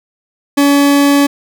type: tone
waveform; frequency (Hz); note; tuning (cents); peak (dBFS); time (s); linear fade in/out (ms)
40% pulse; 283.5; C#4; +39; -6; 0.57-1.27; 10
effects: none